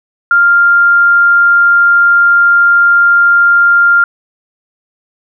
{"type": "tone", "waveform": "sine", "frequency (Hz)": 1396.9, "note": "F6", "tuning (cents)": 0, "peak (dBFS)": -4, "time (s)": [0.31, 4.04], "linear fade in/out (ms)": 2, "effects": []}